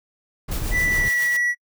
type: noise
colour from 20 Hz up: brown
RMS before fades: -26 dBFS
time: 0.48-1.09 s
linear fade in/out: 10 ms
type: noise with tremolo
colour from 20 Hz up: white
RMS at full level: -33 dBFS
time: 0.51-1.37 s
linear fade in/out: 5 ms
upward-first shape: sine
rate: 7.3 Hz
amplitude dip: 50%
type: tone with pitch glide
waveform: triangle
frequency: 1975.5 to 1940.4 Hz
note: B6 to B6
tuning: 0 to -31 cents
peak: -17 dBFS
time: 0.71-1.55 s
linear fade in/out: 50 ms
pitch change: -31 cents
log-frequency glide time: 0.85-1.19 s
effects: noise-tail reverb RT60 0.1 s tail -25 dB re dry